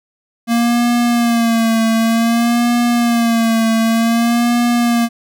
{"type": "tone with vibrato", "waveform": "square", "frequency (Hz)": 232.1, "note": "A#3", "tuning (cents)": -7, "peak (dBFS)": -12, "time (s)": [0.47, 5.09], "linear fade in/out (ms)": 50, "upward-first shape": "sine", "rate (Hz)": 0.54, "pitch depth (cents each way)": 53, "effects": []}